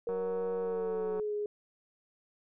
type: tone with pitch glide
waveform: sine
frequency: 470 to 416.3 Hz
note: A#4 to G#4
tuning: +14 to +4 cents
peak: -31 dBFS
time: 0.07-1.46 s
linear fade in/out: 2 ms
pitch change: -210 cents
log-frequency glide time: 0.59-1.34 s
type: click train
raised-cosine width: 1 ms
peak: -30 dBFS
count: 207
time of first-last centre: 0.09-1.198 s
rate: 186 Hz
effects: none